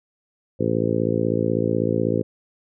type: harmonic tone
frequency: 56.1 Hz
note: A1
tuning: 34 cents sharp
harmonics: 2 / 3 / 4 / 5 / 6 / 7 / 8 / 9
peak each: -27 / -27 / -27 / -27 / -27 / -27 / -27 / -27 dBFS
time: 0.59-2.23 s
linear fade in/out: 20 ms
effects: none